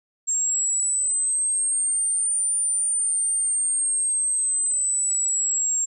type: linear two-way sweep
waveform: sine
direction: up then down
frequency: 7459 to 9210 to 7490 Hz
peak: -20 dBFS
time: 0.27-5.86 s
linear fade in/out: 20 ms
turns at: 2.56 s
effects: none